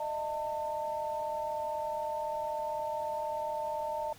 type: tone cluster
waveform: sine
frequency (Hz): 609 / 649 / 899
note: D#5 / E5 / A5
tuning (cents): -37 / -27 / +37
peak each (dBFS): -36 / -40 / -34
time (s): 0-4.13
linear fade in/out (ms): 5
effects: pink hiss -55 dBFS RMS until 4.18 s + MP3 96 kbps